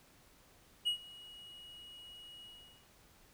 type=tone with ADSR envelope; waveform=triangle; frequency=2900 Hz; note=F#7; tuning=35 cents flat; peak=-27 dBFS; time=0.85-2.87 s; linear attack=24 ms; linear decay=98 ms; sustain=-22 dB; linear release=440 ms; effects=pink hiss -64 dBFS RMS until 3.33 s